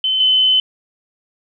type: tone pair in turn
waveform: sine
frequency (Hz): 3060 / 3041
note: G7 / F#7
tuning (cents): -42 / +47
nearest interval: unison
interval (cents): 11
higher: first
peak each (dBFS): -14 / -10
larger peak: second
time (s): 0.04-0.2 / 0.2-0.6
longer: second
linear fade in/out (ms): 2
effects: none